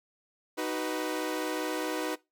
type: chord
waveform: sawtooth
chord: B major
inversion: first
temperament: equal with one note detuned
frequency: 311.1 / 375.8 / 493.9 Hz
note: D#4 / F#4 / B4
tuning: 0 / +27 / 0 cents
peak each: -30 / -32 / -31 dBFS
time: 0.57-2.16 s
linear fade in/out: 20 ms
effects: noise-tail reverb RT60 0.2 s tail -20 dB re dry